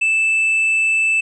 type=tone; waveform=triangle; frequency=2637 Hz; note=E7; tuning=in tune; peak=-12 dBFS; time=0.01-1.21 s; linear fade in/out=10 ms; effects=resampled to 22050 Hz